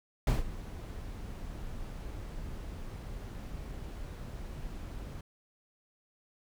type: noise with ADSR envelope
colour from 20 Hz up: brown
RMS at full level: -24 dBFS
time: 0.27-5.21 s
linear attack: 3 ms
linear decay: 160 ms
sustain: -17 dB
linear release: 4 ms
effects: none